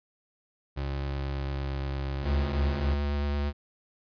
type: tone with pitch glide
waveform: 30% pulse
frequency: 69.3 to 68.39 Hz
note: C#2 to C#2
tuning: 0 to -23 cents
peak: -27 dBFS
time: 0.76-2.95 s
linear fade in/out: 20 ms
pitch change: -23 cents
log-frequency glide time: 0.94-1.82 s
type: tone with vibrato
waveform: square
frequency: 72 Hz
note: D2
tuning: 34 cents flat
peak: -27 dBFS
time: 2.22-3.53 s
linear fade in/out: 50 ms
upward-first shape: sine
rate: 9 Hz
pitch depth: 13 cents each way
effects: resampled to 11025 Hz